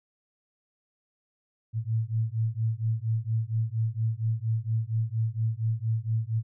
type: beating tone pair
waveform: sine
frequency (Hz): 110 / 114.3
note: A2 / A#2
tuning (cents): 0 / -34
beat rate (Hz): 4.3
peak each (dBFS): -28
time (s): 1.73-6.43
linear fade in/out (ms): 50
effects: none